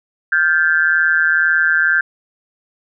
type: tone with amplitude modulation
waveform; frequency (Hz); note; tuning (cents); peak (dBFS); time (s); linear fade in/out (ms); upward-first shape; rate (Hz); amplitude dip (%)
sine; 1568; G6; 0; -7; 0.32-2.01; 5; sine; 162; 100
effects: none